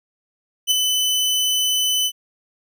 sawtooth tone with ADSR envelope, 3012 Hz, F#7, 30 cents sharp, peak -9 dBFS, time 0.67-2.12 s, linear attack 41 ms, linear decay 10 ms, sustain -5 dB, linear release 61 ms, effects none

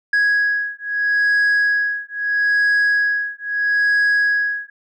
sine beating tone pair, 1661.2 / 1661.97 Hz, G#6 / G#6, 0 / +1 cents, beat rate 0.77 Hz, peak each -16 dBFS, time 0.13-4.7 s, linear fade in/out 5 ms, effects tanh soft clip ceiling -12 dBFS

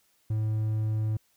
triangle tone with hard clipping, 108.5 Hz, A2, 24 cents flat, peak -26 dBFS, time 0.3-1.17 s, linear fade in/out 5 ms, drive 6 dB, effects white hiss -68 dBFS RMS until 1.36 s

